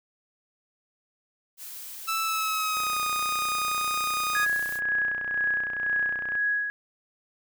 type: noise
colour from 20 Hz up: blue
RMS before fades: -40 dBFS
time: 1.57-4.81 s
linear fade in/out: 50 ms
type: tone with pitch glide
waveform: sawtooth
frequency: 1318.5 to 1237.3 Hz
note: E6 to D#6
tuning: 0 to -10 cents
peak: -22 dBFS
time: 2.07-4.46 s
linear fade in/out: 20 ms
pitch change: -110 cents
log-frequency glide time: 2.22-3.01 s
type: click train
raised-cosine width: 0.5 ms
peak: -25 dBFS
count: 111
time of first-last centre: 2.77-6.353 s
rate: 30.7 Hz
type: tone with tremolo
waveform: sine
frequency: 1667 Hz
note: G#6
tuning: 6 cents sharp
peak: -22 dBFS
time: 4.35-6.7 s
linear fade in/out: 0 ms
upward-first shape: sine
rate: 2 Hz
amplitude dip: 55%
effects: none